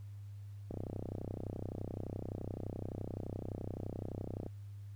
click train, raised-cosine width 2 ms, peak -27 dBFS, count 120, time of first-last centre 0.71-4.464 s, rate 31.7 Hz, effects added 101 Hz sine -45 dBFS peak until 4.95 s + pink hiss -71 dBFS RMS until 4.95 s

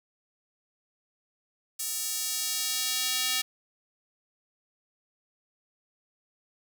square tone with high-pass filter sweep, 255.5 Hz, C4, 41 cents flat, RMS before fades -30 dBFS, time 1.79-3.42 s, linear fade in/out 10 ms, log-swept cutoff 7600 to 3000 Hz, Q 0.97, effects none

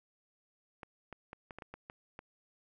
clicks, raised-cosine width 0.5 ms, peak -30 dBFS, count 9, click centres 0.832 / 1.127 / 1.331 / 1.508 / 1.586 / 1.622 / 1.74 / 1.899 / 2.191 s, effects none

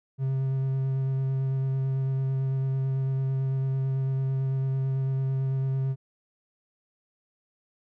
triangle tone with vibrato, 133.6 Hz, C3, 36 cents sharp, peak -22 dBFS, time 0.18-5.96 s, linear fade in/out 50 ms, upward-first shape square, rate 9 Hz, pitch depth 9 cents each way, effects none

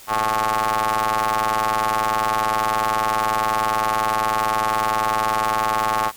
sawtooth ring-modulated tone, 110 Hz, A2, in tune, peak -11 dBFS, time 0.07-6.12 s, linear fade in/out 50 ms, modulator 980 Hz, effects white hiss -43 dBFS RMS until 6.16 s + MP3 96 kbps

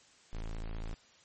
square tone, 27.5 Hz, A0, in tune, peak -37 dBFS, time 0.33-0.94 s, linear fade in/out 0 ms, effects white hiss -62 dBFS RMS until 1.24 s + MP3 32 kbps

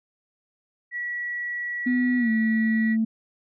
sine tone, 1935 Hz, B6, 36 cents flat, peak -27 dBFS, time 0.91-2.97 s, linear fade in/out 50 ms
sine tone with pitch glide, 250 to 222.7 Hz, B3 to A3, +21 to +21 cents, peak -19 dBFS, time 1.86-3.05 s, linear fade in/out 10 ms, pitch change -200 cents, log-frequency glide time 2.18-2.3 s
effects tanh soft clip ceiling -12 dBFS

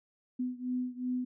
sine beating tone pair, 249.9 / 252.6 Hz, B3 / B3, +21 / +39 cents, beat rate 2.7 Hz, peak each -34 / -36 dBFS, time 0.39-1.25 s, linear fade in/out 10 ms, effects none

